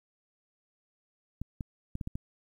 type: clicks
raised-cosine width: 5 ms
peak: -23 dBFS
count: 6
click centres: 1.416 / 1.608 / 1.954 / 2.012 / 2.074 / 2.155 s
effects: 10-bit